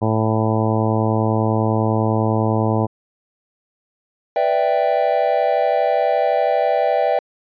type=harmonic tone; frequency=110 Hz; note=A2; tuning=in tune; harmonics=1 / 2 / 3 / 4 / 5 / 6 / 7 / 8 / 9; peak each=-19 / -22 / -24 / -25 / -26 / -27 / -27 / -28 / -29 dBFS; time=0.01-2.87 s; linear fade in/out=20 ms
type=chord; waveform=triangle; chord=E minor seventh; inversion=second; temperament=equal; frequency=493.9 / 587.3 / 659.3 / 784 Hz; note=B4 / D5 / E5 / G5; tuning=0 / 0 / 0 / 0 cents; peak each=-20 / -18 / -18 / -18 dBFS; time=4.36-7.19 s; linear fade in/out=2 ms
effects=resampled to 11025 Hz